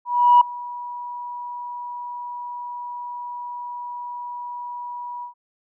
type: tone with ADSR envelope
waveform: sine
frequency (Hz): 971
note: B5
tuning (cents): -30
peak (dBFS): -7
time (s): 0.05-5.34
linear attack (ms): 360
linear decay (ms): 5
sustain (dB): -22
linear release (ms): 110
effects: tanh soft clip ceiling -4 dBFS